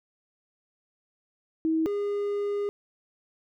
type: tone pair in turn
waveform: sine / triangle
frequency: 320.6 / 407.9 Hz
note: E4 / G#4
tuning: -48 / -31 cents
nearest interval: major third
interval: 417 cents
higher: second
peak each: -22 / -24 dBFS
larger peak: first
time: 1.65-1.86 / 1.86-2.69 s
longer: second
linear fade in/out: 0 ms
effects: none